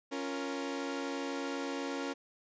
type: chord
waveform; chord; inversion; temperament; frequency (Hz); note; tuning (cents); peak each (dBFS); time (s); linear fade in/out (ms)
sawtooth; Bb minor; first; equal; 277.2 / 349.2 / 466.2; Db4 / F4 / Bb4; 0 / 0 / 0; -33 / -39 / -37; 0.11-2.14; 20
effects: resampled to 16000 Hz